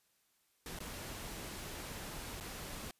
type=noise with dropouts; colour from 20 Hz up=pink; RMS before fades=-45 dBFS; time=0.66-2.91 s; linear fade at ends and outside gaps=1 ms; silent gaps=0.789-0.803 / 2.401-2.408 s; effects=white hiss -75 dBFS RMS until 2.99 s + resampled to 32000 Hz